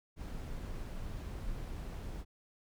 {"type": "noise", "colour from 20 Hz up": "brown", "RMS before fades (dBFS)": -41, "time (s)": [0.16, 2.25], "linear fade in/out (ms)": 50, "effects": []}